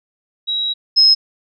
sine tone pair in turn, 3857 / 5148 Hz, B7 / E8, -42 / -42 cents, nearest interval perfect fourth, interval 500 cents, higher second, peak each -17 / -7 dBFS, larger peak second, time 0.47-0.74 / 0.96-1.15 s, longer first, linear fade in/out 20 ms, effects none

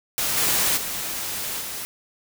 white noise with level steps, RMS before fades -24 / -21 / -29 / -32 dBFS, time 0.18-1.85 s, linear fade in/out 0 ms, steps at 0.36 / 0.76 / 1.6 s, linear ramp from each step 20 ms, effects none

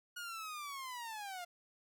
sawtooth linear sweep, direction down, 1452 to 690 Hz, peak -39 dBFS, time 0.16-1.45 s, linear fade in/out 10 ms, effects none

